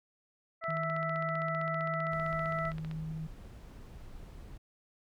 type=harmonic tone; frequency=659.3 Hz; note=E5; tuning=in tune; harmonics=1 / 2 / 3; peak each=-36 / -35 / -39 dBFS; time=0.61-2.73 s; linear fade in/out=50 ms
type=click train; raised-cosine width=0.3 ms; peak=-31 dBFS; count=36; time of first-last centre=0.64-2.913 s; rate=15.4 Hz
type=tone; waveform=sine; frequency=158.2 Hz; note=D#3; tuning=29 cents sharp; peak=-36 dBFS; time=0.68-3.27 s; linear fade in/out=5 ms
type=noise; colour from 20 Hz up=brown; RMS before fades=-48 dBFS; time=2.11-4.58 s; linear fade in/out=10 ms
effects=none

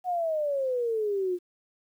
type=exponential sweep; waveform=sine; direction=down; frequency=740 to 349.2 Hz; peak=-25 dBFS; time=0.04-1.39 s; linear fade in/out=50 ms; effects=10-bit

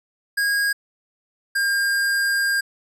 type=tone pair in turn; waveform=square; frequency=1635 / 1607.8 Hz; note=G#6 / G6; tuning=-28 / +43 cents; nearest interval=unison; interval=29 cents; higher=first; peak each=-19 dBFS; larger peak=neither; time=0.37-0.73 / 1.55-2.61 s; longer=second; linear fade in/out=10 ms; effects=resampled to 32000 Hz

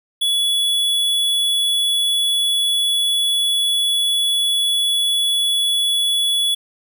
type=tone; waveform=square; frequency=3399 Hz; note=G#7; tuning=39 cents sharp; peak=-16 dBFS; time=0.21-6.55 s; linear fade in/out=10 ms; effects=none

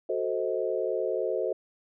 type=chord; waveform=sine; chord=F# diminished seventh; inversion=none; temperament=equal with one note detuned; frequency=370 / 440 / 523.3 / 633.5 Hz; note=F#4 / A4 / C5 / Eb5; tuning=0 / 0 / 0 / +31 cents; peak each=-32 / -31 / -31 / -33 dBFS; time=0.09-1.53 s; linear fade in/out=5 ms; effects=none

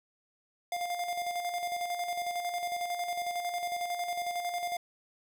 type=tone with tremolo; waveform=square; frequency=703 Hz; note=F5; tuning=11 cents sharp; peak=-31 dBFS; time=0.72-4.77 s; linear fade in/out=2 ms; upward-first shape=square; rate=11 Hz; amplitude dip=45%; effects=none

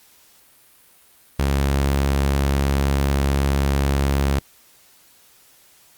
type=tone; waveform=sawtooth; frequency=69.3 Hz; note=C#2; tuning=in tune; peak=-13 dBFS; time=1.39-4.39 s; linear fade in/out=5 ms; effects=white hiss -53 dBFS RMS until 5.97 s + Opus 48 kbps

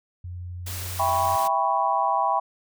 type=tone with pitch glide; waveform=sine; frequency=88.8 to 89.73 Hz; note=F2 to F2; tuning=+29 to +47 cents; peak=-32 dBFS; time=0.24-1.36 s; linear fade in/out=5 ms; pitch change=+18 cents; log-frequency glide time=0.57-0.9 s
type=noise; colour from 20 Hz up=white; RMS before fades=-35 dBFS; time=0.66-1.48 s; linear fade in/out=10 ms
type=chord; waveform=sine; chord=C# half-diminished seventh; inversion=first; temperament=equal with one note detuned; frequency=659.3 / 794 / 987.8 / 1108.7 Hz; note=E5 / G5 / B5 / C#6; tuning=0 / +22 / 0 / 0 cents; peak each=-28 / -24 / -24 / -27 dBFS; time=0.99-2.4 s; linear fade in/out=10 ms
effects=none

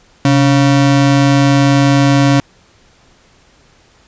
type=ring-modulated tone; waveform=square; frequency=207.7 Hz; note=G#3; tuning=in tune; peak=-5 dBFS; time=0.25-2.4 s; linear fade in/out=0 ms; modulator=75.4 Hz; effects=pink hiss -49 dBFS RMS until 4.07 s + resampled to 16000 Hz

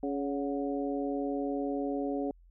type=harmonic tone with a mistuned harmonic; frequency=140 Hz; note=C#3; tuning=18 cents sharp; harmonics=2 / 3 / 4 / 5; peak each=-32 / -36 / -38 / -40 dBFS; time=0.03-2.31 s; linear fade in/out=2 ms; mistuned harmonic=5; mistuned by=+70 cents; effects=added 43 Hz sine -55 dBFS peak until 2.5 s

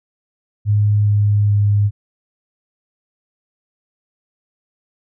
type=tone with pitch steps; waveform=sine; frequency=104.1 / 103.38 / 102.67 Hz; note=G#2 / G#2 / G#2; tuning=+5 / -7 / -19 cents; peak=-11 dBFS; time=0.65-1.91 s; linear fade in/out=50 ms; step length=420 ms; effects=none

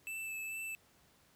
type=tone with vibrato; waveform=square; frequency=2635 Hz; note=E7; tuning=1 cent flat; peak=-40 dBFS; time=0.07-0.75 s; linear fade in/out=0 ms; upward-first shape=sine; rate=2.3 Hz; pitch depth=15 cents each way; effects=pink hiss -67 dBFS RMS until 1.35 s + high-pass 60 Hz 12 dB/octave

